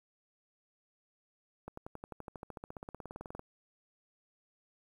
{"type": "accelerating click train", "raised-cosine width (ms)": 1, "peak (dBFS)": -29, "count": 27, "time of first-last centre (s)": [1.68, 3.394], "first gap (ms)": 94, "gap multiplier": 0.97, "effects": ["10-bit"]}